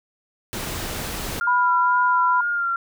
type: noise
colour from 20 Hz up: pink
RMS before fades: -29 dBFS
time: 0.53-1.4 s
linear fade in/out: 0 ms
type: tone with vibrato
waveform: sine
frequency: 1396.9 Hz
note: F6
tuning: in tune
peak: -20 dBFS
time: 1.41-2.76 s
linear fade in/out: 2 ms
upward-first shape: sine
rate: 2.1 Hz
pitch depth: 30 cents each way
type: tone with pitch glide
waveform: sine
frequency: 987.8 to 994.1 Hz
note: B5 to B5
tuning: 0 to +11 cents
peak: -17 dBFS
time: 1.47-2.41 s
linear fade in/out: 5 ms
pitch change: +11 cents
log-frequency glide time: 1.59-2.16 s
effects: none